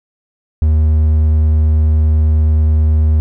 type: tone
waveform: triangle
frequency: 77.4 Hz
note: D#2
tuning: 9 cents flat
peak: -6 dBFS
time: 0.62-3.2 s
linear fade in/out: 0 ms
effects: none